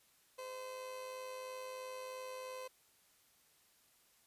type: tone with amplitude modulation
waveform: 30% pulse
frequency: 514 Hz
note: C5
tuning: 31 cents flat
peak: -40 dBFS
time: 0.38-2.68 s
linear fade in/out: 10 ms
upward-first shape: sine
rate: 103 Hz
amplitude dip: 40%
effects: white hiss -70 dBFS RMS until 4.26 s + resampled to 32000 Hz